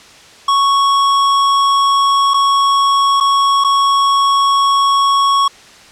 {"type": "tone with dropouts", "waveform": "square", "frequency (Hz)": 1108.7, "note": "C#6", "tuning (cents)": 0, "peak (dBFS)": -10, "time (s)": [0.48, 5.48], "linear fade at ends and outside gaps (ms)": 5, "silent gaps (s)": [[2.337, 2.341], [3.202, 3.207], [3.64, 3.645]], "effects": ["white hiss -40 dBFS RMS until 5.91 s", "low-pass 6000 Hz 12 dB/octave"]}